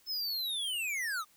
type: linear sweep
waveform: square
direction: down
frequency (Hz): 5280 to 1174.7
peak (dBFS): -33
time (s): 0.06-1.25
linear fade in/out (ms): 50
effects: white hiss -65 dBFS RMS until 1.36 s